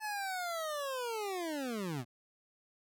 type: linear sweep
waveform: 25% pulse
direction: down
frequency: 870 to 111.4 Hz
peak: -32 dBFS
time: 0-2.05 s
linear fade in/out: 50 ms
effects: none